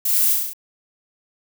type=noise with echo; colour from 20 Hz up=violet; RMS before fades=-21 dBFS; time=0.05-0.33 s; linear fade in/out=5 ms; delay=34 ms; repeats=6; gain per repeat=-2 dB; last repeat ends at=0.534 s; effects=none

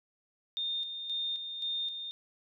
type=tone with tremolo; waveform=sine; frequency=3641 Hz; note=A#7; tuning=41 cents flat; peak=-31 dBFS; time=0.57-2.11 s; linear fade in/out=0 ms; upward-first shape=square; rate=1.9 Hz; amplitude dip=50%; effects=none

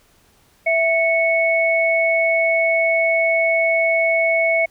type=tone pair together; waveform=sine; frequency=660 / 2210 Hz; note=E5 / C#7; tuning=+2 / -6 cents; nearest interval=octave + major sixth; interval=2092 cents; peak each=-17 dBFS; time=0.66-4.66 s; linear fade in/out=10 ms; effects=pink hiss -56 dBFS RMS until 4.7 s

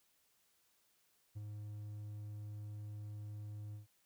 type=tone with ADSR envelope; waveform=triangle; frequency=104.8 Hz; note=G#2; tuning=16 cents sharp; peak=-39 dBFS; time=1.35-3.87 s; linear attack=21 ms; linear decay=18 ms; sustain=-3 dB; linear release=130 ms; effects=white hiss -75 dBFS RMS until 4.05 s

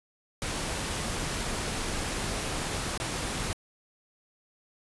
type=noise with dropouts; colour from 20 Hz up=pink; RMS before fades=-32 dBFS; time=0.42-3.53 s; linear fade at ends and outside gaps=0 ms; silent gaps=2.976-3.001 s; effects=resampled to 24000 Hz

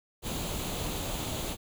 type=noise with comb filter; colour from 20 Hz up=pink; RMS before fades=-34 dBFS; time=0.22-1.57 s; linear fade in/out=50 ms; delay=0.28 ms; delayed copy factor=+0.5; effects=none

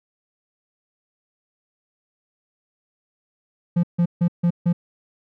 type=tone bursts; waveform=triangle; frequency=172.9 Hz; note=F3; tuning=17 cents flat; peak=-13 dBFS; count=5; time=3.76-4.73 s; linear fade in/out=10 ms; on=74 ms; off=150 ms; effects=none

